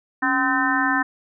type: harmonic tone with a mistuned harmonic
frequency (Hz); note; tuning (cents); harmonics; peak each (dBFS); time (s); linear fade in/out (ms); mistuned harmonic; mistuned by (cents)
257.2; C4; -30; 1 / 3 / 4 / 5 / 6 / 7; -24 / -27 / -25 / -28 / -24 / -23; 0.22-1.03; 10; 1; +120
effects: none